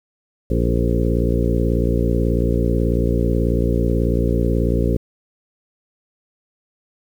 harmonic tone with a mistuned harmonic, 58.27 Hz, A#1, in tune, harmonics 1 / 2 / 3 / 4 / 5 / 6 / 7 / 8 / 9, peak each -19 / -22 / -24 / -25 / -26 / -27 / -27 / -28 / -29 dBFS, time 0.5-4.97 s, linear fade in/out 5 ms, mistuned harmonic 7, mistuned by +31 cents, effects 8-bit

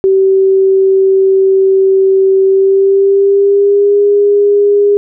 sine tone with pitch glide, 384.6 to 407.5 Hz, G4 to G#4, -33 to -33 cents, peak -5 dBFS, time 0.04-4.97 s, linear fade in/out 0 ms, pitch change +100 cents, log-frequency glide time 2.44-4 s, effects none

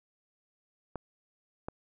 clicks, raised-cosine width 1 ms, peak -22 dBFS, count 2, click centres 0.957 / 1.685 s, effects none

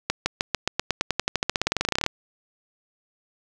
accelerating click train, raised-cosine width 0.2 ms, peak -4 dBFS, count 28, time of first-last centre 0.1-2.064 s, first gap 160 ms, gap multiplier 0.93, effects none

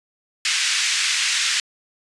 pink band-pass noise, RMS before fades -21 dBFS, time 0.45-1.6 s, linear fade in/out 2 ms, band 1800 to 7700 Hz, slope 24 dB/octave, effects resampled to 24000 Hz

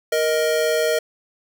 square tone pair together, 468.6 / 625.5 Hz, A#4 / D#5, +9 / +9 cents, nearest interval perfect fourth, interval 500 cents, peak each -21 dBFS, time 0.12-0.99 s, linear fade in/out 5 ms, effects none

